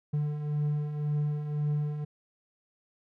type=beating tone pair; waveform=triangle; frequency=146.83 / 148.73 Hz; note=D3 / D3; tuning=0 / +22 cents; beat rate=1.9 Hz; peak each=-34 / -26 dBFS; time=0.13-2.05 s; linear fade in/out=10 ms; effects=none